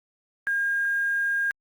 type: tone with quantisation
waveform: sine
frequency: 1617 Hz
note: G#6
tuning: 47 cents flat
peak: -22 dBFS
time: 0.47-1.51 s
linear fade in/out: 0 ms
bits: 8
effects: Opus 48 kbps